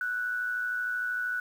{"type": "tone with amplitude modulation", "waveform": "sine", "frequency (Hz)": 1480, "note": "F#6", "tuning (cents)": 0, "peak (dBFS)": -26, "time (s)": [0.01, 1.4], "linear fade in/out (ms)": 2, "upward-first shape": "sine", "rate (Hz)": 113, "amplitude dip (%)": 50, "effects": ["9-bit"]}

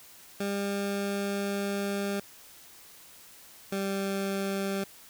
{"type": "tone pair in turn", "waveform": "20% pulse", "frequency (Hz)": [200, 196], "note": ["G3", "G3"], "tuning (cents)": [35, 0], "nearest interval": "unison", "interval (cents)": 35, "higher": "first", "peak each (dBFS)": -24, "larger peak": "neither", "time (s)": [[0.4, 2.2], [3.72, 4.84]], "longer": "first", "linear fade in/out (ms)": 5, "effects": ["white hiss -52 dBFS RMS until 5.09 s"]}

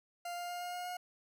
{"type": "tone with pitch steps", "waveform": "40% pulse", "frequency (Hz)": [698.5, 702.5, 706.6, 710.7, 714.8, 719], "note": ["F5", "F5", "F5", "F5", "F5", "F#5"], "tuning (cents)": [0, 10, 20, 30, 40, -50], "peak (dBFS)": -38, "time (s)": [0.25, 0.97], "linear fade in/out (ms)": 5, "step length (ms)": 120, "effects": []}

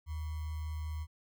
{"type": "tone with sample-and-hold", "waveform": "sine", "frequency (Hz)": 77.78, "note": "D#2", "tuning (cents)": 0, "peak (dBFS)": -35, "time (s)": [0.06, 1.07], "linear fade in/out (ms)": 50, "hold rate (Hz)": 1050, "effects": []}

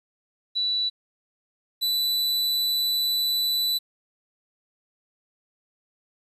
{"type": "tone pair in turn", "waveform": ["sine", "45% pulse"], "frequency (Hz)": [3951, 3976], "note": ["B7", "B7"], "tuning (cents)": [0, 11], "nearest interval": "unison", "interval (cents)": 11, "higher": "second", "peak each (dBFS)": -22, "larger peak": "neither", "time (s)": [[0.55, 0.9], [1.81, 3.79]], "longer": "second", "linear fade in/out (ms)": 20, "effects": ["resampled to 32000 Hz", "10-bit"]}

